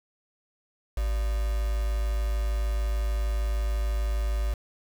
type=tone with quantisation; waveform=sine; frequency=53.3 Hz; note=G#1; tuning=46 cents sharp; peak=-24 dBFS; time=0.97-4.54 s; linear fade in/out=5 ms; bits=6; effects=none